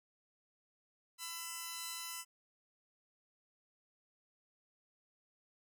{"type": "tone pair together", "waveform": "5% pulse", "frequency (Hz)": [1005.4, 1341], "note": ["B5", "E6"], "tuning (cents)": [31, 29], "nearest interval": "perfect fourth", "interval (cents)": 498, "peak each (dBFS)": [-32, -34], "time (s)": [1.18, 2.25], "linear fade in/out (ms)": 50, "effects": []}